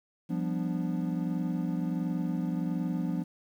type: chord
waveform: triangle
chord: G dominant seventh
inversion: third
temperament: equal with one note detuned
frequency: 174.61 / 196 / 245.9 / 293.7 Hz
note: F3 / G3 / B3 / D4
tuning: 0 / 0 / -7 / 0 cents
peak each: -29 / -35 / -33 / -34 dBFS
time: 0.29-3.24 s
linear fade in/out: 20 ms
effects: 10-bit

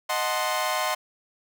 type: chord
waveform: sawtooth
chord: D# diminished seventh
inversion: none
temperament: equal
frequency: 622.3 / 740 / 880 / 1046.5 Hz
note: D#5 / F#5 / A5 / C6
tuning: 0 / 0 / 0 / 0 cents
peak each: -26 / -26 / -30 / -24 dBFS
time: 0.09-0.95 s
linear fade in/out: 10 ms
effects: none

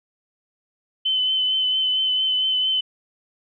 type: tone with vibrato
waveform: sine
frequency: 3044 Hz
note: F#7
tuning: 48 cents sharp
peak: -18 dBFS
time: 1.05-2.81 s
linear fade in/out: 10 ms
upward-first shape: triangle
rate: 4.4 Hz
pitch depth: 24 cents each way
effects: none

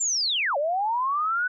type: linear two-way sweep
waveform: sine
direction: down then up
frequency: 7459 to 549 to 1508 Hz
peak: -22 dBFS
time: 0-1.48 s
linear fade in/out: 10 ms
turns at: 0.57 s
effects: none

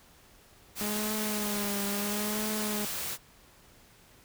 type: noise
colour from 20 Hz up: white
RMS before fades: -35 dBFS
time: 0.75-3.18 s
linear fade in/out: 50 ms
type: tone with vibrato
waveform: sawtooth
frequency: 207.7 Hz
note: G#3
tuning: in tune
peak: -28 dBFS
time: 0.81-2.85 s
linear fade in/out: 0 ms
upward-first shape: triangle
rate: 0.74 Hz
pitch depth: 61 cents each way
effects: pink hiss -58 dBFS RMS until 4.24 s

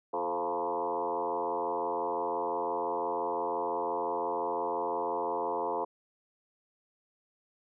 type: tone with frequency modulation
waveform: sine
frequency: 698.5 Hz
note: F5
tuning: in tune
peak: -29 dBFS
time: 0.13-5.85 s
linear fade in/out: 10 ms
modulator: 85.8 Hz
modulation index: 3.9
effects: none

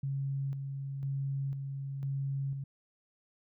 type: tone with tremolo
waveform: sine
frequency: 137.4 Hz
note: C#3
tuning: 15 cents flat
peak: -31 dBFS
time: 0.03-2.64 s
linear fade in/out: 5 ms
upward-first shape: square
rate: 1 Hz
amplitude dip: 40%
effects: none

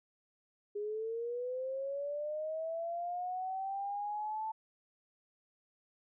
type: linear sweep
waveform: sine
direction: up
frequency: 408.2 to 884 Hz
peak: -35 dBFS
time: 0.75-4.52 s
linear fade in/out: 10 ms
effects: none

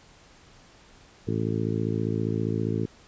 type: harmonic tone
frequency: 55 Hz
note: A1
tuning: in tune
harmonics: 2 / 3 / 4 / 5 / 6 / 7 / 8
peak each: -29 / -31 / -32 / -33 / -34 / -34 / -35 dBFS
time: 1.27-2.86 s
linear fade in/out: 10 ms
effects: pink hiss -54 dBFS RMS until 3.07 s + resampled to 16000 Hz

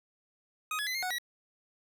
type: tone with pitch steps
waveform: 25% pulse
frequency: 1252 / 1691 / 2022 / 2127 / 736 / 1927 Hz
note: D#6 / G#6 / B6 / C7 / F#5 / B6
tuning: +10 / +31 / +40 / +28 / -9 / -43 cents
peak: -28 dBFS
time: 0.71-1.184 s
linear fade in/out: 2 ms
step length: 79 ms
effects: none

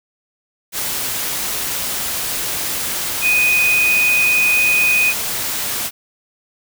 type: tone in noise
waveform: sine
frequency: 2489 Hz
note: D#7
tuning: in tune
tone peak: -12 dBFS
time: 3.21-5.14 s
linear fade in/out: 50 ms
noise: white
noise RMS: -22 dBFS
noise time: 0.72-5.91 s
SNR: +7 dB
effects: none

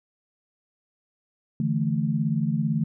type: chord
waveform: sine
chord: D suspended second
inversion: none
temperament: equal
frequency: 146.83 / 164.81 / 220 Hz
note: D3 / E3 / A3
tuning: 0 / 0 / 0 cents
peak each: -26 dBFS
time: 1.6-2.84 s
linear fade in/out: 2 ms
effects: none

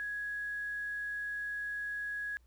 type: tone with quantisation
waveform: sine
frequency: 1668 Hz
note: G#6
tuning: 7 cents sharp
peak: -35 dBFS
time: 0-2.37 s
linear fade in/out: 0 ms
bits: 10
effects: added 60 Hz sine -61 dBFS peak until 2.46 s + pink hiss -75 dBFS RMS until 2.46 s

